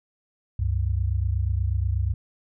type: tone pair together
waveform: sine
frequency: 68.3 / 96.59 Hz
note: C#2 / G2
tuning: -25 / -25 cents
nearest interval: tritone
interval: 600 cents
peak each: -24 dBFS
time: 0.59-2.14 s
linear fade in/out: 5 ms
effects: none